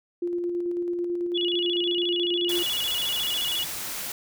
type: tone with tremolo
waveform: sine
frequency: 349.2 Hz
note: F4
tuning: in tune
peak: -24 dBFS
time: 0.22-2.63 s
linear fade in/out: 5 ms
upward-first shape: square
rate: 9.1 Hz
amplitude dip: 25%
type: tone with vibrato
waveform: sine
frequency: 3136 Hz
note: G7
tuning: in tune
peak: -25 dBFS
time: 1.34-3.65 s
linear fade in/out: 20 ms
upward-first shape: square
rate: 14 Hz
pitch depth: 140 cents each way
type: noise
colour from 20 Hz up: white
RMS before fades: -33 dBFS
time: 2.49-4.12 s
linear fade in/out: 2 ms
effects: none